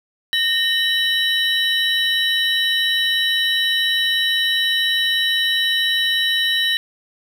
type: tone cluster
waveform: triangle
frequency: 1841 / 3013 / 3901 Hz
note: A#6 / F#7 / B7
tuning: -22 / +31 / -22 cents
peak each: -19 dBFS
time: 0.33-6.77 s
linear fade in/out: 0 ms
effects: none